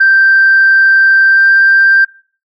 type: tone with pitch glide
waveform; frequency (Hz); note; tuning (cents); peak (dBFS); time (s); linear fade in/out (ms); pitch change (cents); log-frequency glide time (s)
sine; 1568 to 1577.1; G6 to G6; 0 to +10; -3; 0-2.05; 10; +10; 1.3-1.46
effects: noise-tail reverb RT60 0.4 s tail -20 dB re dry + tanh soft clip ceiling 0 dBFS